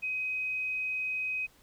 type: tone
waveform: sine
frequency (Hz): 2520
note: D#7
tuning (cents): +21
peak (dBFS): -30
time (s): 0.02-1.47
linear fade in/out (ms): 20
effects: pink hiss -62 dBFS RMS until 1.62 s